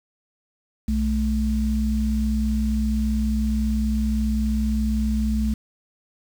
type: tone pair together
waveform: sine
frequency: 61.77 / 216.7 Hz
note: B1 / A3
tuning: +1 / -26 cents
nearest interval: octave + minor seventh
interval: 2173 cents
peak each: -22 dBFS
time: 0.88-5.54 s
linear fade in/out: 5 ms
effects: 7-bit